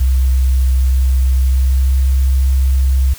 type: tone with pitch glide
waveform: sine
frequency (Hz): 64.7 to 66.06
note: C2 to C2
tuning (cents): -19 to +17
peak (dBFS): -9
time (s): 0-3.14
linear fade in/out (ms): 10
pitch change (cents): +36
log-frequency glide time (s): 1.3-2.08
effects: white hiss -36 dBFS RMS until 3.18 s